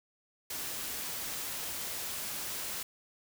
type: noise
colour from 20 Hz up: white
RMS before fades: -38 dBFS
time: 0.5-2.83 s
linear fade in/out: 5 ms
effects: none